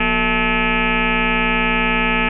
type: tone with frequency modulation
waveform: sine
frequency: 1296 Hz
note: E6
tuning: 30 cents flat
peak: -14 dBFS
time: 0-2.29 s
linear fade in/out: 5 ms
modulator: 211 Hz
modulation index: 6.8
effects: none